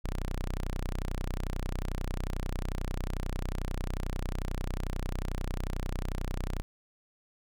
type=tone; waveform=sawtooth; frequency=31.18 Hz; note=B0; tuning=17 cents sharp; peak=-27 dBFS; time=0.04-6.62 s; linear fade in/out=0 ms; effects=none